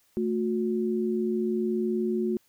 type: tone pair together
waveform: sine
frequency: 221.6 / 362.3 Hz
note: A3 / F#4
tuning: +13 / -36 cents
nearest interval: major sixth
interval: 851 cents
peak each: -27 dBFS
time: 0.17-2.37 s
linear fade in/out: 0 ms
effects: white hiss -66 dBFS RMS until 2.48 s